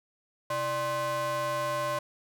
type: ring-modulated tone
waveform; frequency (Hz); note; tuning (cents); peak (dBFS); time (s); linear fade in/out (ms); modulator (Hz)
square; 230.6; A#3; -19; -26; 0.5-1.99; 5; 822
effects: none